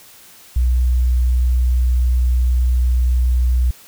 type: tone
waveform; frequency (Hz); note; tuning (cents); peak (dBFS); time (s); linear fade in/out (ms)
sine; 61.8; B1; +2; -12; 0.56-3.71; 5
effects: white hiss -44 dBFS RMS until 3.87 s